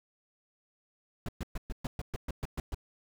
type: noise bursts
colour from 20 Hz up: brown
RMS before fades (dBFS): -34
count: 11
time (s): 1.26-2.746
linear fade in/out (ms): 2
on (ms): 26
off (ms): 120
effects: none